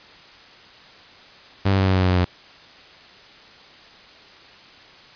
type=tone with pitch steps; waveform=sawtooth; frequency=98 / 96.76 / 95.54 / 94.33 / 93.14 / 91.97 / 90.81 / 89.66 Hz; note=G2 / G2 / G2 / F#2 / F#2 / F#2 / F#2 / F2; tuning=0 / -22 / -44 / +34 / +12 / -10 / -32 / +46 cents; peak=-12 dBFS; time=1.65-2.25 s; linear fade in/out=10 ms; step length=75 ms; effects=white hiss -46 dBFS RMS until 5.15 s + resampled to 11025 Hz